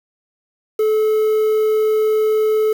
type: tone with quantisation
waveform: triangle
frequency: 431.9 Hz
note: A4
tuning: 32 cents flat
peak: -11 dBFS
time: 0.79-2.73 s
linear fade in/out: 5 ms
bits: 6
effects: none